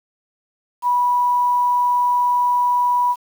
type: tone with quantisation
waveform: sine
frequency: 979 Hz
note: B5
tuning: 15 cents flat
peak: -14 dBFS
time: 0.82-3.16 s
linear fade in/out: 50 ms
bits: 7
effects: none